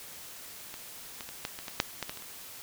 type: clicks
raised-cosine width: 0.2 ms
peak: -24 / -22 / -24 / -15 / -23 / -20 / -6 / -15 / -18 / -25 / -29 dBFS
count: 11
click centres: 0.741 / 1.208 / 1.29 / 1.451 / 1.589 / 1.682 / 1.801 / 2.027 / 2.095 / 2.173 / 2.223 s
effects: white hiss -46 dBFS RMS until 2.62 s